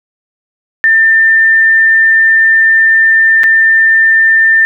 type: tone with dropouts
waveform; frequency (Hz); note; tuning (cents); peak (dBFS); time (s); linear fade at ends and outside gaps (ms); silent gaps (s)
sine; 1794; A6; +33; -4; 0.84-4.65; 0; 3.434-3.44
effects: none